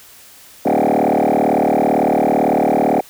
sine tone with frequency modulation, 507 Hz, B4, 45 cents sharp, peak -9 dBFS, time 0.65-3.01 s, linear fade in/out 10 ms, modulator 37.9 Hz, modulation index 7.8, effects tanh soft clip ceiling -11 dBFS + white hiss -43 dBFS RMS until 3.09 s

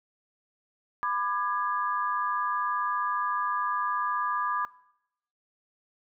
sine chord, G# diminished, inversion first, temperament just, 996.7 / 1196.1 / 1661.2 Hz, B5 / D6 / G#6, +16 / +31 / 0 cents, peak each -31 / -28 / -34 dBFS, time 1.03-4.65 s, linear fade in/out 0 ms, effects noise-tail reverb RT60 0.8 s tail -21 dB re dry

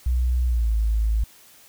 sine tone with pitch glide, 61.8 to 54.43 Hz, B1 to A1, +2 to -18 cents, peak -18 dBFS, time 0.06-1.24 s, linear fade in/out 5 ms, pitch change -220 cents, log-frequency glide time 0.46-0.72 s, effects white hiss -51 dBFS RMS until 1.68 s

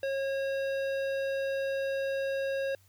sine tone with hard clipping, 544 Hz, C#5, 33 cents flat, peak -31 dBFS, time 0.03-2.75 s, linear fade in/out 2 ms, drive 13 dB, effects added 95 Hz sine -61 dBFS peak until 2.88 s + white hiss -66 dBFS RMS until 2.88 s

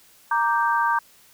sine chord, G minor, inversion first, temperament equal, 932.3 / 1174.7 / 1568 Hz, Bb5 / D6 / G6, 0 / 0 / 0 cents, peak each -21 / -24 / -24 dBFS, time 0.31-0.99 s, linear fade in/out 5 ms, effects white hiss -54 dBFS RMS until 1.33 s

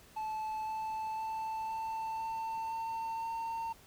triangle tone with pitch steps, 870 / 876.6 / 883.2 / 889.8 / 896.5 / 903.3 / 910.1 Hz, A5 / A5 / A5 / A5 / A5 / A5 / A#5, -20 / -7 / +6 / +19 / +32 / +45 / -42 cents, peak -33 dBFS, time 0.16-3.73 s, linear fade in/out 10 ms, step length 510 ms, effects pink hiss -59 dBFS RMS until 3.86 s

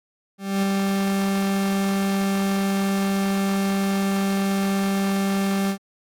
40% pulse tone with ADSR envelope, 196 Hz, G3, in tune, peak -17 dBFS, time 0.38-5.78 s, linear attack 250 ms, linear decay 3 ms, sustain -2 dB, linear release 84 ms, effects AAC 64 kbps

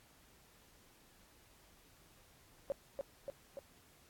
sine tone with echo, 554.4 Hz, C#5, in tune, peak -33 dBFS, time 2.7-2.72 s, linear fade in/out 0 ms, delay 290 ms, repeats 3, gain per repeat -3 dB, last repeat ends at 3.59 s, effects pink hiss -65 dBFS RMS until 4.09 s + AAC 64 kbps

